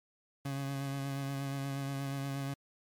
30% pulse tone with vibrato, 138 Hz, C#3, 7 cents flat, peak -32 dBFS, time 0.45-2.54 s, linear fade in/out 5 ms, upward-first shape sine, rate 8.4 Hz, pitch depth 22 cents each way, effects MP3 96 kbps

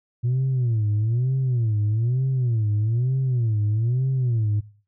sine tone with vibrato, 117.8 Hz, A#2, 19 cents sharp, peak -17 dBFS, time 0.23-4.61 s, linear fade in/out 20 ms, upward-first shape sine, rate 1.1 Hz, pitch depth 210 cents each way, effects noise-tail reverb RT60 0.4 s tail -19 dB re dry + tanh soft clip ceiling -17 dBFS

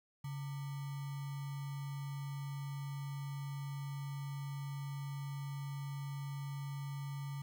sine tone with sample-and-hold, 140 Hz, C#3, 18 cents sharp, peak -39 dBFS, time 0.24-7.42 s, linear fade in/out 5 ms, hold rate 1050 Hz, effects none

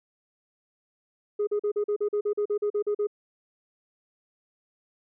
sine tone bursts, 414.8 Hz, G#4, 2 cents flat, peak -21 dBFS, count 14, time 1.39-3.071 s, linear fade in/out 10 ms, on 82 ms, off 41 ms, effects tanh soft clip ceiling -21 dBFS

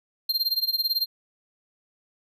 square tone with tremolo, 4186 Hz, C8, in tune, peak -20 dBFS, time 0.29-1.06 s, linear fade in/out 5 ms, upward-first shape sine, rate 18 Hz, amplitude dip 90%, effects none

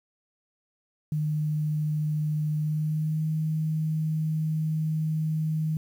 sine tone with pitch glide, 152.3 to 156.67 Hz, D#3 to D#3, -37 to +12 cents, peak -24 dBFS, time 1.12-5.77 s, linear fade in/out 2 ms, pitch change +49 cents, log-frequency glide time 2.57-3.27 s, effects 9-bit

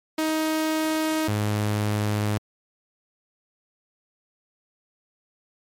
sawtooth tone pair in turn, 314.4 / 104.92 Hz, D#4 / G#2, +18 / +18 cents, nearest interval octave + perfect fifth, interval 1900 cents, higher first, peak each -18 dBFS, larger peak neither, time 0.18-1.28 / 1.28-2.38 s, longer neither, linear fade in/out 5 ms, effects MP3 64 kbps

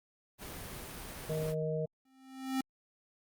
pink noise, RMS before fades -44 dBFS, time 0.38-1.55 s, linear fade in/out 50 ms
harmonic tone, 156.5 Hz, D#3, 10 cents sharp, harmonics 1 / 3 / 4, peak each -35 / -35 / -38 dBFS, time 1.29-1.86 s, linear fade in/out 10 ms
square tone with exponential growth, 263.8 Hz, C4, 14 cents sharp, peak -29 dBFS, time 2.05-2.61 s, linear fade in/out 5 ms, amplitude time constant 120 ms
effects Opus 32 kbps

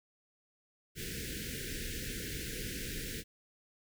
pink band-stop noise, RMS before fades -40 dBFS, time 0.95-3.24 s, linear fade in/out 50 ms, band 510 to 1500 Hz, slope 96 dB/octave, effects none

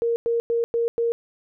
sine tone bursts, 466.2 Hz, A#4, in tune, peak -19 dBFS, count 5, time 0.02-1.12 s, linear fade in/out 0 ms, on 140 ms, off 100 ms, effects none

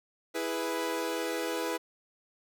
sawtooth chord, E major, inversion none, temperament equal, 329.6 / 415.3 / 493.9 Hz, E4 / G#4 / B4, 0 / 0 / 0 cents, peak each -31 / -33 / -30 dBFS, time 0.34-1.78 s, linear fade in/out 20 ms, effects none

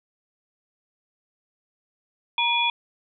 sine tone cluster, 944 / 2428 / 3391 Hz, A#5 / D#7 / G#7, +22 / -43 / +35 cents, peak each -24 dBFS, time 2.38-2.7 s, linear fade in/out 2 ms, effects none

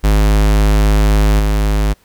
square tone with level steps, 51.91 Hz, G#1, in tune, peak -9 / -12 dBFS, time 0.03-1.94 s, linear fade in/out 20 ms, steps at 1.39 s, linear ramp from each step 10 ms, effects pink hiss -53 dBFS RMS until 2.04 s

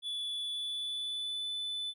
triangle tone with pitch glide, 3442 to 3500 Hz, A7 to A7, -39 to -10 cents, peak -33 dBFS, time 0.02-1.94 s, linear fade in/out 50 ms, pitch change +29 cents, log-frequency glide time 0.35-1.5 s, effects none

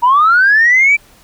sine linear sweep, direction up, 932.3 to 2349 Hz, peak -5 dBFS, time 0.02-0.97 s, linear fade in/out 20 ms, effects tanh soft clip ceiling -2 dBFS + pink hiss -46 dBFS RMS until 1.23 s

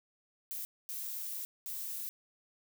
violet noise bursts at uneven times, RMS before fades -40 dBFS, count 3, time 0.51-0.65 / 0.89-1.45 / 1.66-2.09 s, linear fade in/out 0 ms, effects none

